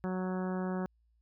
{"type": "harmonic tone", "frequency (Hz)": 185, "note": "F#3", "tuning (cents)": 0, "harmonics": [1, 2, 3, 4, 5, 6, 7, 8, 9], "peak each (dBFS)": [-33, -39, -43, -45, -47, -49, -50, -51, -52], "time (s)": [0.04, 0.86], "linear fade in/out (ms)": 0, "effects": ["added 57 Hz sine -67 dBFS peak until 1.21 s"]}